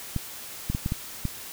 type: clicks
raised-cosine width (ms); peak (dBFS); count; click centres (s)
5; -14; 6; 0.163 / 0.7 / 0.749 / 0.861 / 0.921 / 1.253
effects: white hiss -40 dBFS RMS until 1.52 s